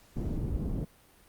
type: low-pass noise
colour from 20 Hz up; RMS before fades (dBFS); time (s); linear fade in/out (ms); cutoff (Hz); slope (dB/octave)
pink; -32; 0.16-0.85; 10; 270; 12
effects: pink hiss -60 dBFS RMS until 1.28 s + Opus 48 kbps

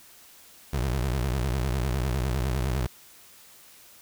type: tone with vibrato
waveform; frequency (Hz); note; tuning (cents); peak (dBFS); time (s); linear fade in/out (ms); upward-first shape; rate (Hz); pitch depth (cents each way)
25% pulse; 64.2; C2; -32; -21; 0.73-2.87; 5; sine; 9.9; 190
effects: white hiss -52 dBFS RMS until 4.01 s

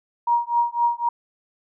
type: tone with tremolo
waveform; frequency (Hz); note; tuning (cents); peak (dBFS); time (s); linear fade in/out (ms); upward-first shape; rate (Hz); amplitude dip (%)
sine; 947; A#5; +27; -14; 0.27-1.09; 5; triangle; 3.9; 100
effects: none

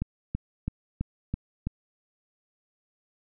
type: click train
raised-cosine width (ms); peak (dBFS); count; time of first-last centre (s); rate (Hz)
5; -16; 6; 0.02-1.67; 3.03
effects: none

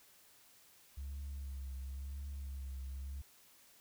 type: tone with vibrato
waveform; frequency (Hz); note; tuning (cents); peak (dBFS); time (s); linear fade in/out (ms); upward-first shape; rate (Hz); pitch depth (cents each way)
sine; 68; C#2; -33; -39; 0.97-3.22; 10; triangle; 0.96; 62
effects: tanh soft clip ceiling -39 dBFS + white hiss -64 dBFS RMS until 3.8 s

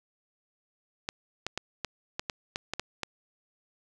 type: clicks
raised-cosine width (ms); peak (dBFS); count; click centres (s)
0.2; -14; 10; 1.089 / 1.466 / 1.576 / 1.847 / 2.195 / 2.298 / 2.559 / 2.736 / 2.796 / 3.033
effects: none

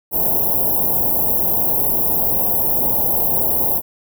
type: band-stop noise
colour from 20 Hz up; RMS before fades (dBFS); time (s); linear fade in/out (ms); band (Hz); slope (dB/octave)
white; -17; 0.11-3.82; 50; 900 to 12000; 48
effects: none

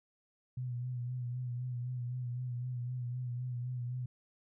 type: tone with vibrato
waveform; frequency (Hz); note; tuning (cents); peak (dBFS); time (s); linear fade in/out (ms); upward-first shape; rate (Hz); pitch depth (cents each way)
sine; 123.8; B2; +5; -35; 0.57-4.06; 5; sine; 3.9; 42
effects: none

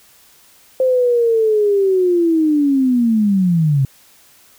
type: linear sweep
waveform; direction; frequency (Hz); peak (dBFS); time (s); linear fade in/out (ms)
sine; down; 523.3 to 130.81; -11; 0.8-3.85; 2
effects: white hiss -49 dBFS RMS until 4.58 s

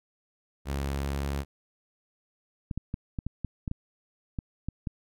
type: tone with pitch glide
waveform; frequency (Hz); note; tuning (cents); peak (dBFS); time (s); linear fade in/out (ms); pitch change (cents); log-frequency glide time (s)
sawtooth; 69.3 to 70.02; C#2 to C#2; 0 to +18; -25; 0.65-1.45; 50; +18; 0.92-1.27
type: clicks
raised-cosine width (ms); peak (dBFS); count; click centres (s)
5; -19; 11; 2.712 / 2.776 / 2.941 / 3.188 / 3.266 / 3.447 / 3.678 / 3.714 / 4.388 / 4.686 / 4.872
effects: none

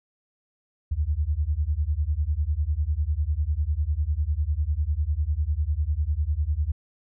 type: beating tone pair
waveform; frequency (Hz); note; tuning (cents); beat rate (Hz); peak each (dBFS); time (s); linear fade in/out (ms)
sine; 70.4 / 80.4; C#2 / E2; +27 / -43; 10; -25; 0.91-6.72; 10
effects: none

